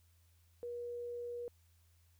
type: tone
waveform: sine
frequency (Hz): 480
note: B4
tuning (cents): -49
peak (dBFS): -40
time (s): 0.63-1.48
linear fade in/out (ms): 0
effects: added 84 Hz sine -66 dBFS peak until 2.19 s + white hiss -75 dBFS RMS until 2.19 s